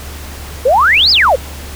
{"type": "exponential two-way sweep", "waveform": "sine", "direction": "up then down", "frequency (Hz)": [468, 5310, 468], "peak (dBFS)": -6, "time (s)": [0.65, 1.36], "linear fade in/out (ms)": 10, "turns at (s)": 1.11, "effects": ["added 72 Hz sine -27 dBFS peak until 1.75 s", "pink hiss -31 dBFS RMS until 1.75 s"]}